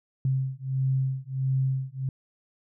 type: beating tone pair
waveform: sine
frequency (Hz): 131.9 / 133.4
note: C3 / C3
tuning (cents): +14 / +34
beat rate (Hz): 1.5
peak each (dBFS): -27 / -27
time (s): 0.25-2.09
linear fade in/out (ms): 2
effects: none